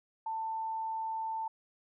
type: tone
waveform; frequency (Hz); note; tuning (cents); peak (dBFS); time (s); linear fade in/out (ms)
sine; 890; A5; +20; -33; 0.26-1.48; 5
effects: none